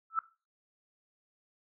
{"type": "tone with exponential growth", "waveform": "sine", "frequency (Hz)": 1318.5, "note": "E6", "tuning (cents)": 0, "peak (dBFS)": -22, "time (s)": [0.1, 0.19], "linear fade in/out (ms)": 2, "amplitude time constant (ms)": 18, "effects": ["noise-tail reverb RT60 0.3 s tail -18 dB re dry"]}